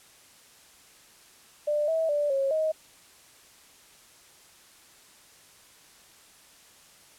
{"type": "tone with pitch steps", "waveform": "sine", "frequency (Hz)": [594, 647, 586, 545, 629], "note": ["D5", "E5", "D5", "C#5", "D#5"], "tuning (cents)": [20, -32, -4, -29, 19], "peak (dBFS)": -23, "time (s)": [1.67, 2.72], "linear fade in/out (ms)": 10, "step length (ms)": 210, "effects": ["white hiss -55 dBFS RMS until 7.18 s", "low-pass 11000 Hz 12 dB/octave"]}